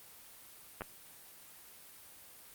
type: clicks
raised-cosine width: 0.5 ms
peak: -24 dBFS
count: 2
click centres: 0.809 / 0.819 s
effects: white hiss -55 dBFS RMS until 2.54 s + Opus 32 kbps